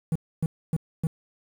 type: tone bursts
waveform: triangle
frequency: 160.7 Hz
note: E3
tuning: 44 cents flat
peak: -19 dBFS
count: 4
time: 0.12-1.07 s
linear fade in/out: 2 ms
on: 35 ms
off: 270 ms
effects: 8-bit